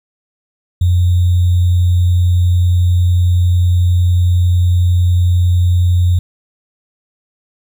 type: tone with sample-and-hold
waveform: sine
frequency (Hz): 88.9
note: F2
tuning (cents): +31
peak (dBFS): -8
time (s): 0.81-6.19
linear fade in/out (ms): 5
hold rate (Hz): 3675
effects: none